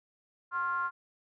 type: ring-modulated tone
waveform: triangle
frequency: 162.5 Hz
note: E3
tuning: 24 cents flat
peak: -24 dBFS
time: 0.51-0.91 s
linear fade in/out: 50 ms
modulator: 1230 Hz
effects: none